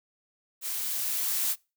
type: noise with level ramp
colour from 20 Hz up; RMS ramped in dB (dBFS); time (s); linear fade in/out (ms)
blue; -33 to -27; 0.61-1.56; 50
effects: noise-tail reverb RT60 0.3 s tail -26 dB re dry